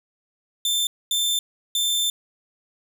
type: tone bursts at uneven times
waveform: sawtooth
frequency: 3557 Hz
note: A7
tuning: 18 cents sharp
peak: -17 dBFS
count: 3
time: 0.65-0.87 / 1.11-1.39 / 1.75-2.1 s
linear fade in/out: 2 ms
effects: none